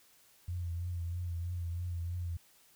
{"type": "tone with vibrato", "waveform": "sine", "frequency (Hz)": 86.7, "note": "F2", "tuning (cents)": -12, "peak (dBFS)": -34, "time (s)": [0.48, 2.37], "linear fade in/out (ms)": 5, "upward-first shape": "triangle", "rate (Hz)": 3.1, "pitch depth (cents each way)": 54, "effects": ["white hiss -64 dBFS RMS until 2.75 s"]}